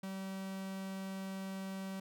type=tone; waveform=45% pulse; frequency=192.1 Hz; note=G3; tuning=35 cents flat; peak=-40 dBFS; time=0.03-2 s; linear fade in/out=5 ms; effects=none